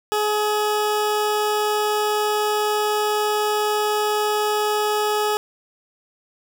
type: tone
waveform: 20% pulse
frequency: 422 Hz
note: G#4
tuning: 28 cents sharp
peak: -14 dBFS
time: 0.12-5.37 s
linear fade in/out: 0 ms
effects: none